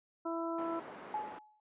harmonic tone, 332.1 Hz, E4, 13 cents sharp, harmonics 1 / 2 / 3 / 4, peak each -37 / -40 / -42 / -43 dBFS, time 0.25-0.8 s, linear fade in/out 10 ms
pink band-pass noise, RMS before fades -49 dBFS, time 0.58-1.39 s, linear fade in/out 5 ms, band 330 to 1400 Hz, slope 12 dB/octave
sine tone with exponential decay, 851 Hz, G#5, 42 cents sharp, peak -31 dBFS, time 1.14-1.6 s, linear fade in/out 2 ms, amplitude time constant 100 ms
effects resampled to 8000 Hz

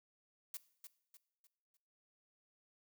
blue noise with echo, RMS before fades -44 dBFS, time 0.54-0.57 s, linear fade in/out 2 ms, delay 300 ms, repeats 4, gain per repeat -8 dB, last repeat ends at 1.77 s, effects noise-tail reverb RT60 0.7 s tail -18 dB re dry

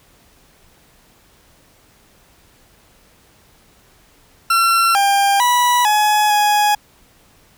40% pulse tone with pitch steps, 1357 / 798 / 978 / 844 / 834 Hz, E6 / G5 / B5 / G#5 / G#5, +50 / +31 / -17 / +28 / +7 cents, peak -11 dBFS, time 4.5-6.75 s, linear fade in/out 5 ms, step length 450 ms, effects pink hiss -52 dBFS RMS until 7.57 s

